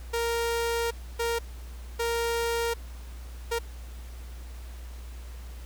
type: tone bursts at uneven times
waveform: sawtooth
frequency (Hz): 465.9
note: A#4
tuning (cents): -1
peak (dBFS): -22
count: 4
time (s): 0.13-0.91 / 1.19-1.39 / 1.99-2.74 / 3.51-3.59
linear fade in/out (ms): 10
effects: added 60 Hz sine -38 dBFS peak until 5.65 s + pink hiss -52 dBFS RMS until 5.65 s